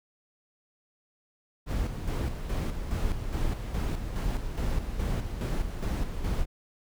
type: noise with tremolo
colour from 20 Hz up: brown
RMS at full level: -28 dBFS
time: 1.66-6.46 s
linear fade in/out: 50 ms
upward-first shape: square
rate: 2.4 Hz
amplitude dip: 50%
effects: none